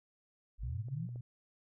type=linear sweep; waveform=sine; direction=up; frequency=39.71 to 184.3 Hz; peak=-37 dBFS; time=0.58-1.09 s; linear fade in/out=50 ms
type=tone; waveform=sine; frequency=121.3 Hz; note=B2; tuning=31 cents flat; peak=-40 dBFS; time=0.63-1.21 s; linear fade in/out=5 ms
type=clicks; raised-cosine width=2 ms; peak=-42 / -47 / -40 dBFS; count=3; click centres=0.885 / 1.09 / 1.159 s
effects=none